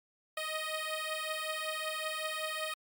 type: beating tone pair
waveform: 10% pulse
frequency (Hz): 622.3 / 627.6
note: D#5 / D#5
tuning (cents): 0 / +15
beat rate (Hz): 5.3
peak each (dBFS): -29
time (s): 0.37-2.74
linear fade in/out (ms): 5
effects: MP3 96 kbps